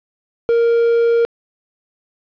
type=tone; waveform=triangle; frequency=466.2 Hz; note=A#4; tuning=in tune; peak=-9 dBFS; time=0.49-1.25 s; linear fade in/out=0 ms; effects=resampled to 11025 Hz + 8-bit